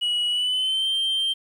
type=tone with pitch glide; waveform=sine; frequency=2920 to 3148 Hz; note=F#7 to G7; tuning=-24 to +7 cents; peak=-18 dBFS; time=0.01-1.34 s; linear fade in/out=20 ms; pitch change=+131 cents; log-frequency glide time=0.29-0.89 s; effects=tanh soft clip ceiling -20 dBFS + 9-bit